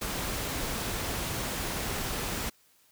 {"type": "noise", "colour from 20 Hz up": "pink", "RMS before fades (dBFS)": -33, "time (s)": [0.01, 2.5], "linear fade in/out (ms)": 10, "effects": ["white hiss -64 dBFS RMS until 2.91 s"]}